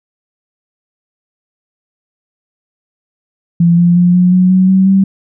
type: tone with pitch steps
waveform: sine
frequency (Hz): 170.5 / 173.58 / 176.72 / 179.91 / 183.16 / 186.47 / 189.84 / 193.27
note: F3 / F3 / F3 / F#3 / F#3 / F#3 / F#3 / G3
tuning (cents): -41 / -10 / +21 / -48 / -17 / +14 / +45 / -24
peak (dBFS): -5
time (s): 3.6-5.04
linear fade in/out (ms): 5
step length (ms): 180
effects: none